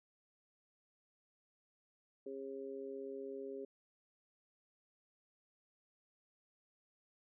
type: harmonic tone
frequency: 135.6 Hz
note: C#3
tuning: 38 cents flat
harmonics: 2 / 3 / 4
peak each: -50 / -44 / -51 dBFS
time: 2.26-3.65 s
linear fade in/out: 5 ms
effects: none